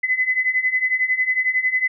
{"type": "beating tone pair", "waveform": "sine", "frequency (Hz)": [2014, 2025], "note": ["B6", "B6"], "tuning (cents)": [33, 43], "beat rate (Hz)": 11, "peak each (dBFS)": [-22, -19], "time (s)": [0.03, 1.88], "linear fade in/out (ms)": 10, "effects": []}